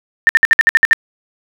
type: tone bursts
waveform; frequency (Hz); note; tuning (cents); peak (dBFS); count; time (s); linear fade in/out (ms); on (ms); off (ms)
sine; 1800; A6; +39; -4; 9; 0.27-0.931; 0; 21; 59
effects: none